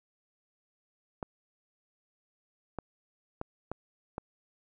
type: clicks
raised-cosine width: 1 ms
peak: -21 dBFS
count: 5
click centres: 1.228 / 2.787 / 3.414 / 3.716 / 4.181 s
effects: none